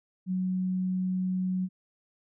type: tone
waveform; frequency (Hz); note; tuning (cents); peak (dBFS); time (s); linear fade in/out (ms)
sine; 185; F#3; 0; -26; 0.26-1.69; 50
effects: none

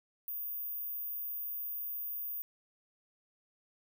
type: tone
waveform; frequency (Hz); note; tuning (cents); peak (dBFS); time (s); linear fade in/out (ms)
sine; 14917; A#9; 0; -36; 0.28-2.42; 0
effects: 12-bit

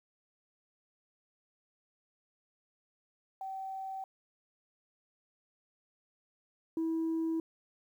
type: tone pair in turn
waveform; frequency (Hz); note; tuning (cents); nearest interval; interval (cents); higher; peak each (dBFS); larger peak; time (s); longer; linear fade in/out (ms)
sine; 769 / 325.4; G5 / E4; -33 / -22; octave + minor third; 1489; first; -37 / -28; second; 3.41-4.04 / 6.77-7.4; neither; 2
effects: tanh soft clip ceiling -28 dBFS + 11-bit

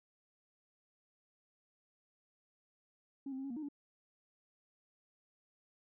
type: tone with pitch steps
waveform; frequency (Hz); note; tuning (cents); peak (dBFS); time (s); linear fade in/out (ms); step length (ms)
sine; 275 / 262.4 / 268.4 / 276.3 / 237.2 / 309.2 / 285.9; C#4 / C4 / C4 / C#4 / A#3 / D#4 / D4; -14 / +5 / +44 / -6 / +30 / -11 / -46; -38; 3.26-3.687; 5; 61
effects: tanh soft clip ceiling -36 dBFS

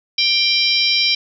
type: harmonic tone with a mistuned harmonic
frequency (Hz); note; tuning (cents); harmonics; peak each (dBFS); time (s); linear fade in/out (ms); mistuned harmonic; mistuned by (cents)
786; G5; +4; 3 / 4 / 5 / 6 / 7; -20 / -20 / -20 / -20 / -20; 0.18-1.15; 5; 6; +52
effects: none

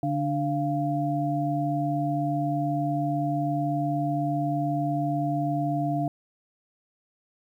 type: tone cluster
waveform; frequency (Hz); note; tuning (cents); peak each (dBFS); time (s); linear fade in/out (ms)
sine; 145.5 / 294 / 692; D3 / D4 / F5; -16 / +2 / -16; -28; 0.03-6.08; 2
effects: 10-bit

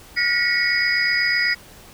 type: tone cluster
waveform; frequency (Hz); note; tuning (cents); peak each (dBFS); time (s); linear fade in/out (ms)
sine; 1431 / 1865 / 1933 / 2208 / 4941; F6 / A#6 / B6 / C#7 / D#8; +42 / 0 / -38 / -7 / -13; -28 / -28 / -20 / -23 / -24; 0.16-1.55; 20
effects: pink hiss -45 dBFS RMS until 1.93 s

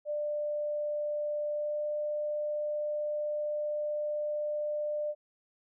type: tone with pitch glide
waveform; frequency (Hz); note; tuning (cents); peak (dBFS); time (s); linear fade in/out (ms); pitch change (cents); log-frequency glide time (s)
sine; 594 to 597.4; D5 to D5; +20 to +29; -30; 0.05-5.15; 50; +9; 1.52-1.83
effects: none

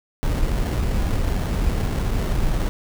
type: noise with sample-and-hold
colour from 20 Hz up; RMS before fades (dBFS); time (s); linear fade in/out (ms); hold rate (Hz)
brown; -21; 0.23-2.69; 0; 2450
effects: none

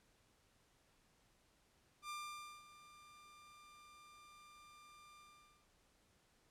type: tone with ADSR envelope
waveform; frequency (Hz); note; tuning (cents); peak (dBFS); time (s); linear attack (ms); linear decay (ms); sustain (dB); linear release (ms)
sawtooth; 1193; D6; +27; -40; 2.02-5.68; 76; 530; -16; 490
effects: pink hiss -74 dBFS RMS until 6.5 s + low-pass 11000 Hz 12 dB/octave

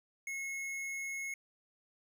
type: tone with tanh clipping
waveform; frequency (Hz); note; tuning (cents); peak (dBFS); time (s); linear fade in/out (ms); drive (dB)
sine; 2175; C#7; -33; -39; 0.27-1.34; 2; 15
effects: none

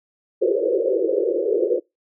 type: band-pass noise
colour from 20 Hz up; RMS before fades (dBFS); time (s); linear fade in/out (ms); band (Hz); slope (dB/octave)
white; -20; 0.41-1.8; 20; 340 to 540; 96
effects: noise-tail reverb RT60 0.2 s tail -25 dB re dry

